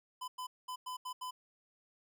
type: tone bursts at uneven times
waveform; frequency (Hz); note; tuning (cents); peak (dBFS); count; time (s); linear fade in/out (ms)
square; 1009; B5; +37; -40; 6; 0.21-0.28 / 0.38-0.47 / 0.68-0.76 / 0.86-0.97 / 1.05-1.13 / 1.21-1.31; 10
effects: none

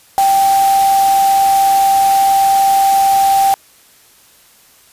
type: tone in noise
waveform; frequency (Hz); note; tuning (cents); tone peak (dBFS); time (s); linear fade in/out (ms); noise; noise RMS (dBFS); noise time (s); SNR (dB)
sine; 784; G5; 0; -8; 0.18-3.54; 0; white; -23; 0.18-3.54; +12
effects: white hiss -47 dBFS RMS until 4.92 s + resampled to 32000 Hz

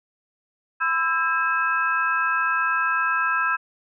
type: tone cluster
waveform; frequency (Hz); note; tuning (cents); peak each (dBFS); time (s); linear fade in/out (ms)
sine; 1010 / 1325 / 1617 / 2580; B5 / E6 / G#6 / E7; +39 / +9 / -47 / -38; -28 / -23 / -23 / -31; 0.8-3.57; 20
effects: none

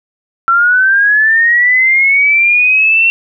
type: linear sweep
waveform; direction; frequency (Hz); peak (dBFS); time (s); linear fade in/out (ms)
sine; up; 1346 to 2724; -6; 0.48-3.1; 0
effects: none

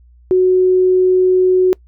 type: tone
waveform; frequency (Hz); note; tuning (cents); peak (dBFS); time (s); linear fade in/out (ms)
sine; 369.2; F#4; -4; -8; 0.31-1.73; 0
effects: noise-tail reverb RT60 0.1 s tail -25 dB re dry + added 60 Hz sine -43 dBFS peak until 1.87 s

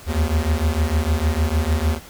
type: beating tone pair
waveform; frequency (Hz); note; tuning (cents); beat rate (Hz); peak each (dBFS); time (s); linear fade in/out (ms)
square; 74.7 / 81.3; D2 / E2; +30 / -23; 6.6; -21; 0.06-2; 50
effects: pink hiss -42 dBFS RMS until 2.09 s

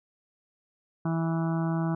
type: harmonic tone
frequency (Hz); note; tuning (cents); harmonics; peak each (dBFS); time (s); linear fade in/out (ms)
164.1; E3; -8; 1 / 2 / 4 / 5 / 6 / 7 / 8 / 9; -26 / -32 / -38 / -40 / -42 / -43 / -44 / -45; 1.05-1.95; 5
effects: none

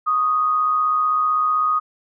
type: tone pair together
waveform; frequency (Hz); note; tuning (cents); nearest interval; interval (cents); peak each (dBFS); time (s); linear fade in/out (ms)
sine; 1108.7 / 1244.5; C#6 / D#6; 0 / 0; major second; 200; -28 / -16; 0.06-1.8; 20
effects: none

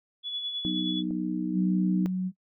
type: tone with tremolo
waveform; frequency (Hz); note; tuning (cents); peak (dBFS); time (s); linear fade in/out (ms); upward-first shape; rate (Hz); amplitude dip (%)
sine; 3412; G#7; +46; -29; 0.23-1.03; 50; sine; 9.5; 45
type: chord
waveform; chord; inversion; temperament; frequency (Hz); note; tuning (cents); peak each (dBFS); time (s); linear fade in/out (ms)
sine; B major; second; just; 185.21 / 246.9 / 308.7; F#3 / B3 / D#4; +2 / 0 / -14; -31 / -34 / -30; 0.65-2.06; 0
type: click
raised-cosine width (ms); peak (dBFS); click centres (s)
2; -30; 1.108
type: tone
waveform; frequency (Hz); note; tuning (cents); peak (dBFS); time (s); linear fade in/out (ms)
sine; 185; F#3; 0; -26; 1.53-2.32; 50
effects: noise-tail reverb RT60 0.1 s tail -21 dB re dry

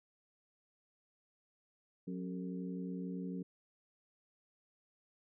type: harmonic tone with a mistuned harmonic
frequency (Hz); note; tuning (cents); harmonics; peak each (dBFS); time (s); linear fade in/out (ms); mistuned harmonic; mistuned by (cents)
91.2; F#2; -24; 2 / 3 / 4 / 5; -40 / -44 / -51 / -51; 2.07-3.43; 10; 4; +110
effects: none

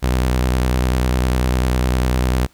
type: tone with vibrato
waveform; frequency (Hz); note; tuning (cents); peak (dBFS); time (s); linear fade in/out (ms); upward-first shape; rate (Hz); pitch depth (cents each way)
sawtooth; 62.8; B1; +30; -11; 0.02-2.47; 20; square; 10; 45
effects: pink hiss -55 dBFS RMS until 2.53 s

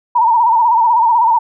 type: tone with vibrato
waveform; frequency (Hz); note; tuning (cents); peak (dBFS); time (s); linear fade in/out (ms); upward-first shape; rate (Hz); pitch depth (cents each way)
sine; 930; A#5; -4; -8; 0.15-1.39; 10; sine; 16; 91
effects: none

